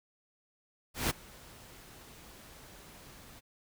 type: noise with ADSR envelope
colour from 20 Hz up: pink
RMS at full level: -29 dBFS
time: 0.94-3.41 s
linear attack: 160 ms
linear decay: 16 ms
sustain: -24 dB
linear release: 28 ms
effects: none